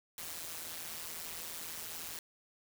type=noise with amplitude modulation; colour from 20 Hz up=white; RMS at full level=-40 dBFS; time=0.18-2.19 s; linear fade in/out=2 ms; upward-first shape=sine; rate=164 Hz; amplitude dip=80%; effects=none